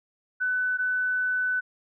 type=tone pair in turn; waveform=sine; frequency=1500 / 1500 Hz; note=F#6 / F#6; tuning=+23 / +23 cents; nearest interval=unison; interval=0 cents; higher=neither; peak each=-23 dBFS; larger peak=neither; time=0.4-0.78 / 0.78-1.61 s; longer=second; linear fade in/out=20 ms; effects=none